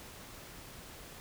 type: silence
effects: pink hiss -50 dBFS RMS until 1.2 s